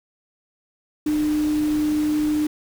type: tone in noise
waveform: sine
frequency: 302.1 Hz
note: D4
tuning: 49 cents sharp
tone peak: -18 dBFS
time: 1.06-2.47 s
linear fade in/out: 5 ms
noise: pink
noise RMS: -36 dBFS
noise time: 1.06-2.47 s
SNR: +15 dB
effects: none